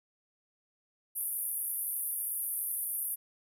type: band-pass noise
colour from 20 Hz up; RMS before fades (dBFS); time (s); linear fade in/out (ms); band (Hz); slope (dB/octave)
white; -35; 1.15-3.16; 20; 9600 to 14000; 96
effects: none